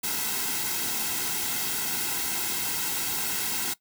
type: noise with comb filter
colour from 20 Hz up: white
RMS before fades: -29 dBFS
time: 0.03-3.74 s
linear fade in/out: 10 ms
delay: 1.7 ms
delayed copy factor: -0.75
effects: noise-tail reverb RT60 0.1 s tail -18 dB re dry